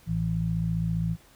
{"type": "harmonic tone", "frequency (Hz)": 55, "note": "A1", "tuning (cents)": 0, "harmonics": [1, 2, 3], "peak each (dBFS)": [-34, -30, -26], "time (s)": [0.06, 1.17], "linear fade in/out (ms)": 50, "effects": ["pink hiss -57 dBFS RMS until 1.35 s"]}